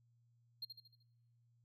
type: tone with echo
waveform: triangle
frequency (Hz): 4213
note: C8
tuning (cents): +11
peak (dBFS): -40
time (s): 0.62-0.65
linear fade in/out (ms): 5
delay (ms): 76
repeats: 5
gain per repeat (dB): -6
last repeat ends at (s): 1.03
effects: noise-tail reverb RT60 1.0 s tail -24 dB re dry + added 118 Hz sine -70 dBFS peak until 1.64 s